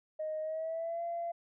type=tone with pitch glide; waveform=sine; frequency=622.3 to 682.6 Hz; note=D#5 to F5; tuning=0 to -40 cents; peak=-33 dBFS; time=0.19-1.32 s; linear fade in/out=10 ms; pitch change=+160 cents; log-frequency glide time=0.41-1.03 s; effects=tanh soft clip ceiling -29 dBFS